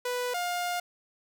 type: tone pair in turn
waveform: sawtooth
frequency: 493.9 / 707.8 Hz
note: B4 / F5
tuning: 0 / +23 cents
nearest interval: tritone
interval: 623 cents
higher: second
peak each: -25 dBFS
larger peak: neither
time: 0.05-0.34 / 0.34-0.8 s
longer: second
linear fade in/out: 5 ms
effects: none